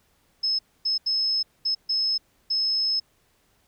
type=tone bursts at uneven times; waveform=sine; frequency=5190 Hz; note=E8; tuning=28 cents flat; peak=-21 dBFS; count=6; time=0.43-0.59 / 0.85-0.98 / 1.06-1.43 / 1.65-1.75 / 1.89-2.18 / 2.5-3 s; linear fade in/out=10 ms; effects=pink hiss -65 dBFS RMS until 3.67 s